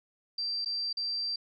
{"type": "tone with dropouts", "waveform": "sine", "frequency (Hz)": 4699, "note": "D8", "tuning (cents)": 0, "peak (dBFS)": -30, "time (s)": [0.38, 1.36], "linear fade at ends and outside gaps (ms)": 5, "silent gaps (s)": [[0.648, 0.658], [0.929, 0.97]], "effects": []}